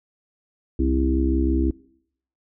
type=harmonic tone with a mistuned harmonic; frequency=66 Hz; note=C2; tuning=16 cents sharp; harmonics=1 / 3 / 4 / 5 / 6; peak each=-21 / -33 / -24 / -23 / -33 dBFS; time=0.79-1.71 s; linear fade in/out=5 ms; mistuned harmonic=6; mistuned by=+20 cents; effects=noise-tail reverb RT60 0.7 s tail -23 dB re dry